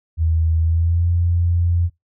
sine tone with pitch glide, 81 to 86.31 Hz, E2 to F2, -30 to -20 cents, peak -14 dBFS, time 0.17-1.9 s, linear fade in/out 50 ms, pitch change +110 cents, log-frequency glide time 0.6-1.08 s, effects noise-tail reverb RT60 0.2 s tail -24 dB re dry

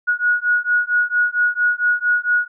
sine beating tone pair, 1452 / 1456.4 Hz, F#6 / F#6, -33 / -28 cents, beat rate 4.4 Hz, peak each -18 dBFS, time 0.07-2.48 s, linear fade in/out 20 ms, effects none

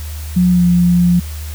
sine tone with pitch glide, 180.2 to 175.78 Hz, F#3 to F3, -45 to +12 cents, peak -8 dBFS, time 0.36-1.2 s, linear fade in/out 10 ms, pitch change -43 cents, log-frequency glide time 0.5-0.63 s, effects added 76 Hz sine -23 dBFS peak until 1.54 s + white hiss -35 dBFS RMS until 1.54 s

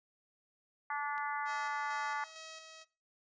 harmonic tone, 290 Hz, D4, 22 cents flat, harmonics 3 / 4 / 5 / 6 / 7, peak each -38 / -40 / -42 / -44 / -45 dBFS, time 0.9-2.24 s, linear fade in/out 2 ms
click, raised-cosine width 0.2 ms, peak -37 dBFS, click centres 1.18 s
5% pulse tone with tremolo, 640 Hz, D#5, 49 cents sharp, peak -35 dBFS, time 1.45-2.85 s, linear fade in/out 50 ms, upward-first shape square, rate 2.2 Hz, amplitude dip 40%
effects noise-tail reverb RT60 0.3 s tail -18 dB re dry + resampled to 16000 Hz

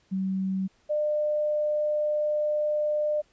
sine tone pair in turn, 190.4 / 600.8 Hz, F#3 / D5, +50 / +39 cents, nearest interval octave + minor sixth, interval 1989 cents, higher second, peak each -25 / -23 dBFS, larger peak second, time 0.11-0.68 / 0.89-3.22 s, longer second, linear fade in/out 20 ms, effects pink hiss -65 dBFS RMS until 3.32 s + resampled to 16000 Hz

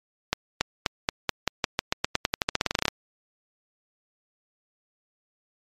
accelerating click train, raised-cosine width 0.2 ms, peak -4 dBFS, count 24, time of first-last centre 0.33-2.882 s, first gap 280 ms, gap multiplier 0.9, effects MP3 64 kbps

